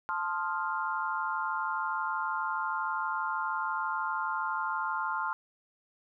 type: chord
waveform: sine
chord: F dominant seventh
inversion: first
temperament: equal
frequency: 880 / 1046.5 / 1244.5 / 1396.9 Hz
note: A5 / C6 / Eb6 / F6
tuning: 0 / 0 / 0 / 0 cents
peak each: -35 / -34 / -39 / -34 dBFS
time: 0.09-5.33 s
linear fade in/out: 0 ms
effects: none